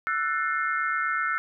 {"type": "chord", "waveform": "sine", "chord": "F# half-diminished seventh", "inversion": "third", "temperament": "just", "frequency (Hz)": [1332, 1480, 1776, 2131], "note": ["E6", "F#6", "A6", "C7"], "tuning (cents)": [18, 0, 16, 31], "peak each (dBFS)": [-27, -29, -32, -33], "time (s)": [0.07, 1.38], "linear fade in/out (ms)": 0, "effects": []}